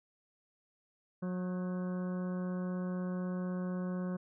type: harmonic tone with a mistuned harmonic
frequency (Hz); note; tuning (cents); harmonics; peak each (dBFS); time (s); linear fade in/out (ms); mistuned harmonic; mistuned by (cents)
181.6; F#3; -32; 1 / 2 / 3 / 4 / 5 / 6 / 7 / 8 / 9; -34 / -45 / -45 / -57 / -59 / -52 / -58 / -55 / -64; 1.22-4.17; 10; 8; +55
effects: none